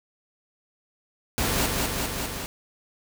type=noise with echo; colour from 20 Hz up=pink; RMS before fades=-25 dBFS; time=1.38-1.66 s; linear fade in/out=0 ms; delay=200 ms; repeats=4; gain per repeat=-2 dB; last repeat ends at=2.46 s; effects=none